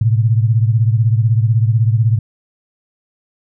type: beating tone pair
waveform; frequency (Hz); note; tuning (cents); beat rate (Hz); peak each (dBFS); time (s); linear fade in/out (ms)
sine; 109.9 / 125.9; A2 / B2; -2 / +34; 16; -11 / -16; 0.01-2.19; 5
effects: none